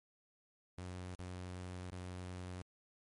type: tone with dropouts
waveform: sawtooth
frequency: 90.8 Hz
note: F#2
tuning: 32 cents flat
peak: -40 dBFS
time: 0.78-2.62 s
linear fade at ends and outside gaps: 0 ms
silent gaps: 1.149-1.193 / 1.904-1.921 s
effects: MP3 48 kbps